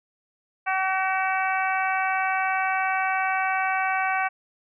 harmonic tone with a mistuned harmonic, 380 Hz, F#4, 46 cents sharp, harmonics 2 / 3 / 4 / 5 / 6 / 7, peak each -25 / -30 / -28 / -33 / -30 / -35 dBFS, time 0.66-4.29 s, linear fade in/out 20 ms, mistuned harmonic 5, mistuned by -21 cents, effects none

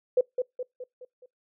sine tone with echo, 502 Hz, B4, 28 cents sharp, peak -17 dBFS, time 0.17-0.21 s, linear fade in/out 5 ms, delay 210 ms, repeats 5, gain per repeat -6 dB, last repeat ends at 1.26 s, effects noise-tail reverb RT60 0.2 s tail -26 dB re dry

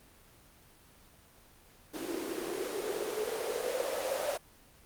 blue noise with band-pass filter sweep, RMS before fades -35 dBFS, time 1.93-4.38 s, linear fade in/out 20 ms, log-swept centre 320 to 580 Hz, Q 7.4, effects pink hiss -59 dBFS RMS until 4.85 s + Opus 24 kbps

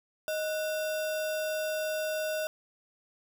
sine tone with sample-and-hold, 623 Hz, D#5, 2 cents sharp, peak -29 dBFS, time 0.28-2.47 s, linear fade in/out 0 ms, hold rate 2100 Hz, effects none

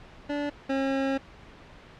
25% pulse tone pair in turn, 290 / 270.4 Hz, D4 / C#4, -22 / -43 cents, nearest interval minor second, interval 121 cents, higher first, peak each -24 / -21 dBFS, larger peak second, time 0.29-0.5 / 0.69-1.18 s, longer second, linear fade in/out 10 ms, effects pink hiss -49 dBFS RMS until 1.99 s + low-pass 3000 Hz 12 dB/octave

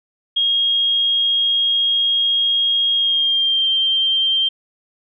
sine tone with pitch glide, 3262 to 3155 Hz, G#7 to G7, -32 to +10 cents, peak -14 dBFS, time 0.36-4.49 s, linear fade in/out 10 ms, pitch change -58 cents, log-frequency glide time 2.95-3.68 s, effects none

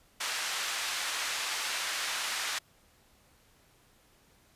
pink band-pass noise, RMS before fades -34 dBFS, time 0.2-2.59 s, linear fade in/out 10 ms, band 1300 to 7900 Hz, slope 12 dB/octave, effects pink hiss -64 dBFS RMS until 4.55 s + resampled to 32000 Hz

